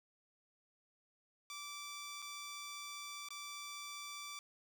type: tone with dropouts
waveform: 10% pulse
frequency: 1165 Hz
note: D6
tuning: 14 cents flat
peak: -37 dBFS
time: 1.5-4.39 s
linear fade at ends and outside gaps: 1 ms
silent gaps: 2.22-2.224 / 3.287-3.305 s
effects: none